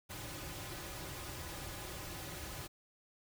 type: noise with comb filter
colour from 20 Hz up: pink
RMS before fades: -45 dBFS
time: 0.09-2.68 s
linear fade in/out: 20 ms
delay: 4.4 ms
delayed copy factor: -0.6
effects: none